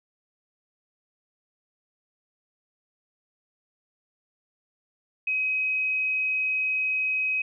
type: tone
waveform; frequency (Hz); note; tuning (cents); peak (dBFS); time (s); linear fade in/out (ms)
sine; 2533; D#7; +30; -23; 5.27-7.42; 5
effects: none